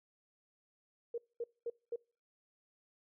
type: tone bursts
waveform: sine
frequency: 470 Hz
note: A#4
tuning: 14 cents sharp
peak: -35 dBFS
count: 4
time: 1.14-1.96 s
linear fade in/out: 5 ms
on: 40 ms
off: 220 ms
effects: noise-tail reverb RT60 0.4 s tail -26 dB re dry